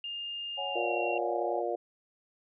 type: tone with pitch glide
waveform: sine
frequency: 2816 to 2747 Hz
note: F7 to F7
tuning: +14 to -29 cents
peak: -35 dBFS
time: 0.04-1.18 s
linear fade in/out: 2 ms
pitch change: -43 cents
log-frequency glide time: 0.64-0.9 s
type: chord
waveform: sine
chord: C# suspended fourth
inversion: none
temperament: just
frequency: 554.4 / 739.2 / 831.5 Hz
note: C#5 / F#5 / G#5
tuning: 0 / -2 / +2 cents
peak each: -38 dBFS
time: 0.57-1.62 s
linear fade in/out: 20 ms
type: harmonic tone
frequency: 118 Hz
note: A#2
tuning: 22 cents sharp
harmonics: 3 / 4 / 5 / 6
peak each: -35 / -35 / -35 / -35 dBFS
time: 0.75-1.76 s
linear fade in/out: 10 ms
effects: none